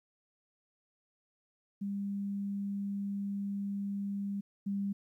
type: tone pair in turn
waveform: sine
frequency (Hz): 200 / 199.15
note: G3 / G3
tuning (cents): +35 / +28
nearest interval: unison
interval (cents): 7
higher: first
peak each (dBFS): -33 / -31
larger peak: second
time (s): 1.81-4.41 / 4.66-4.93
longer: first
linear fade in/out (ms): 10
effects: 12-bit